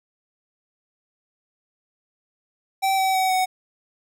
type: tone with pitch steps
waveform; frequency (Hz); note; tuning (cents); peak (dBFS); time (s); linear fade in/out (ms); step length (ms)
square; 773 / 763.7 / 754.5 / 745.4; G5 / G5 / F#5 / F#5; -24 / -45 / +34 / +13; -19; 2.82-3.46; 20; 160
effects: none